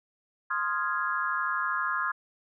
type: chord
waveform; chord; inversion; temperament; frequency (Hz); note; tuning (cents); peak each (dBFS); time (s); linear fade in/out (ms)
sine; F minor seventh; second; equal; 1046.5 / 1244.5 / 1396.9 / 1661.2; C6 / Eb6 / F6 / Ab6; 0 / 0 / 0 / 0; -32; 0.5-2.12; 10
effects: none